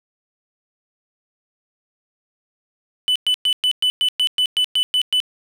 triangle tone bursts, 2997 Hz, F#7, 22 cents sharp, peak -13 dBFS, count 12, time 3.08-5.202 s, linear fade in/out 0 ms, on 76 ms, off 110 ms, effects 8-bit

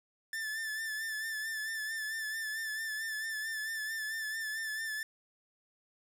45% pulse tone with vibrato, 1760 Hz, A6, in tune, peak -35 dBFS, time 0.33-5.03 s, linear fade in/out 2 ms, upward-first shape sine, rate 4.5 Hz, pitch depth 40 cents each way, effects none

